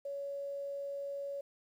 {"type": "tone with quantisation", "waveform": "sine", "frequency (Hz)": 561, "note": "C#5", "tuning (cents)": 21, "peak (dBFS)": -37, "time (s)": [0.05, 1.41], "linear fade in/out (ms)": 5, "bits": 11, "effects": []}